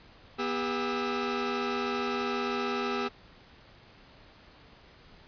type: tone cluster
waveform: sawtooth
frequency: 243.6 / 400.9 / 1306 Hz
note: B3 / G4 / E6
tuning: -24 / +39 / -17 cents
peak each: -30 / -28 / -31 dBFS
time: 0.38-3.09 s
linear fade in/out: 20 ms
effects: pink hiss -55 dBFS RMS until 5.27 s + resampled to 11025 Hz